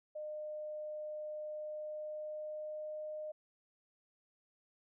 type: tone with pitch glide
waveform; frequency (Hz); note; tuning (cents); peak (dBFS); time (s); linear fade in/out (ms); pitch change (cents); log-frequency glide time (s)
sine; 608 to 612.6; D#5 to D#5; -40 to -27; -40; 0.15-3.32; 10; +13; 1.44-3.09
effects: none